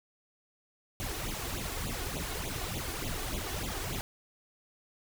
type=noise with flanger; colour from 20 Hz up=pink; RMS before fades=-36 dBFS; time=1-4.01 s; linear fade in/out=0 ms; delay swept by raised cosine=0.28 to 2.78 ms; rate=3.4 Hz; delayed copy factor=+0.9; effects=none